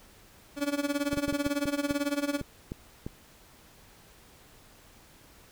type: tone with tremolo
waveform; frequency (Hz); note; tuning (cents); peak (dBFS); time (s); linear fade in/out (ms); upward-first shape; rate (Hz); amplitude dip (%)
30% pulse; 286.3; D4; -44; -22; 0.56-2.42; 50; sine; 18; 85
type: clicks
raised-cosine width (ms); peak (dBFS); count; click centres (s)
3; -22; 10; 1.131 / 1.173 / 1.281 / 1.326 / 1.465 / 1.656 / 1.909 / 2.413 / 2.719 / 3.065
effects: pink hiss -56 dBFS RMS until 5.51 s